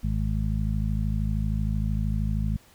harmonic tone, 53 Hz, G#1, 36 cents sharp, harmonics 1 / 2 / 3 / 4, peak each -26 / -29 / -31 / -32 dBFS, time 0.03-2.57 s, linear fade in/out 10 ms, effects pink hiss -56 dBFS RMS until 2.74 s

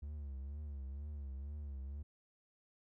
triangle tone with vibrato, 70.6 Hz, C#2, 32 cents sharp, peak -40 dBFS, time 0.02-2.03 s, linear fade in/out 10 ms, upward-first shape triangle, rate 2.1 Hz, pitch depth 120 cents each way, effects none

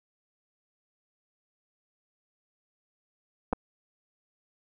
clicks, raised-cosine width 1 ms, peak -14 dBFS, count 2, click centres 3.528 / 3.532 s, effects none

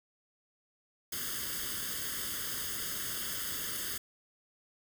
white noise with comb filter, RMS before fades -37 dBFS, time 1.12-3.98 s, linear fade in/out 5 ms, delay 0.61 ms, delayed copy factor +0.85, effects none

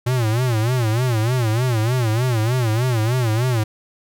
square tone with vibrato, 118 Hz, A#2, 22 cents sharp, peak -17 dBFS, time 0.06-3.64 s, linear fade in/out 10 ms, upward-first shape sine, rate 3.3 Hz, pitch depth 160 cents each way, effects none

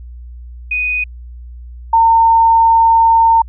sine tone pair in turn, 2489 / 910 Hz, D#7 / A#5, 0 / -42 cents, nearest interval octave + perfect fourth, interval 1742 cents, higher first, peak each -14 / -6 dBFS, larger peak second, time 0.71-1.04 / 1.93-3.42 s, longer second, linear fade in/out 5 ms, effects added 60 Hz sine -29 dBFS peak until 3.48 s

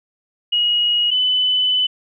sine tone pair in turn, 2894 / 3007 Hz, F#7 / F#7, -39 / +27 cents, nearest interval minor second, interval 66 cents, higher second, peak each -14 dBFS, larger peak neither, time 0.52-1.11 / 1.11-1.87 s, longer second, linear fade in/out 10 ms, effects none

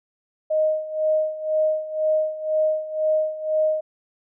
sine tone with tremolo, 622 Hz, D#5, 1 cent flat, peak -16 dBFS, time 0.5-3.81 s, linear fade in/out 10 ms, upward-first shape sine, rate 2 Hz, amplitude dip 80%, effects none

